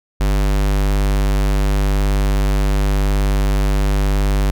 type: tone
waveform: square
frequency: 49.54 Hz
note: G1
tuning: 19 cents sharp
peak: -14 dBFS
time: 0.2-4.51 s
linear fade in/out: 10 ms
effects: none